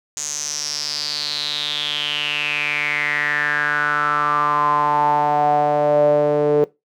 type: tone with band-pass filter sweep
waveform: sawtooth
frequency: 147.8 Hz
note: D3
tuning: 11 cents sharp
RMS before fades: -19 dBFS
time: 0.17-6.64 s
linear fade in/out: 0 ms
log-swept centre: 6800 to 460 Hz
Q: 7.5
effects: noise-tail reverb RT60 0.2 s tail -20 dB re dry